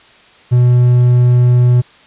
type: tone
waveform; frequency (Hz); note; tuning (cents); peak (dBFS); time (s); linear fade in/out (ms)
triangle; 123.1; B2; -5; -4; 0.51-1.82; 20
effects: white hiss -44 dBFS RMS until 2.06 s + resampled to 8000 Hz